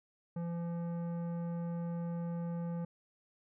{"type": "tone with tanh clipping", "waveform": "sine", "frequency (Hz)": 170.4, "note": "F3", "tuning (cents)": -42, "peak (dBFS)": -37, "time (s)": [0.36, 2.85], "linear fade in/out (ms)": 5, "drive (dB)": 13, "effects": []}